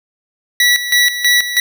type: tone with tremolo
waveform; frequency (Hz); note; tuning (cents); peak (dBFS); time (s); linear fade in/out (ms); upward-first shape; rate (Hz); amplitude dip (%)
25% pulse; 1948; B6; -24; -5; 0.6-1.6; 2; square; 3.1; 70
effects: none